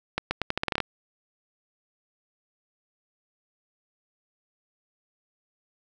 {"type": "accelerating click train", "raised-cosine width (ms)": 0.3, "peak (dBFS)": -9, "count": 11, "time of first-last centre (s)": [0.18, 0.803], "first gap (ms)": 130, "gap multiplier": 0.82, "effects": []}